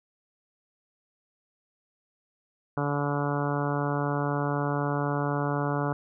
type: harmonic tone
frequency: 144 Hz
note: D3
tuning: 34 cents flat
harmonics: 1 / 2 / 3 / 4 / 5 / 6 / 7 / 8 / 9 / 10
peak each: -29 / -32 / -34 / -35 / -36 / -37 / -37 / -38 / -39 / -39 dBFS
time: 2.77-5.93 s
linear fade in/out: 2 ms
effects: none